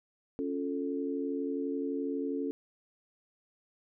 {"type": "chord", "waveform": "sine", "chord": "Db augmented", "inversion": "none", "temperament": "equal", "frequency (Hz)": [277.2, 349.2, 440], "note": ["Db4", "F4", "A4"], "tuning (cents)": [0, 0, 0], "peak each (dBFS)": [-33, -39, -36], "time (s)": [0.39, 2.51], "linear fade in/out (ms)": 0, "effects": []}